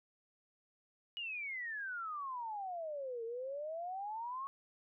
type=exponential two-way sweep; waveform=sine; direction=down then up; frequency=2919 to 449.3 to 1113 Hz; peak=-39 dBFS; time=1.17-4.47 s; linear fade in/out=0 ms; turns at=3.24 s; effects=none